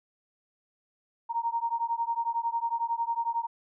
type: beating tone pair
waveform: sine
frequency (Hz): 924 / 935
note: A#5 / A#5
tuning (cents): -16 / +5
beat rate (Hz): 11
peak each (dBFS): -30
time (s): 1.29-3.47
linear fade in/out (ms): 20
effects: none